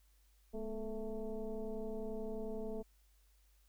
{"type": "tone with frequency modulation", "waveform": "sine", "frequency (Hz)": 210.4, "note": "G#3", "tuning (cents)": 23, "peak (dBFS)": -38, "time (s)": [0.53, 2.83], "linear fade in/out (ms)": 20, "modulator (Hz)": 226, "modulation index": 1.7, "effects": ["added 50 Hz sine -66 dBFS peak until 3.68 s", "white hiss -75 dBFS RMS until 3.68 s"]}